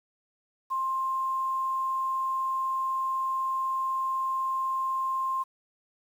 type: tone with quantisation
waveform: sine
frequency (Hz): 1056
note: C6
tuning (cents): +16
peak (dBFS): -26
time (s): 0.7-5.44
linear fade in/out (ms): 20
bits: 9
effects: none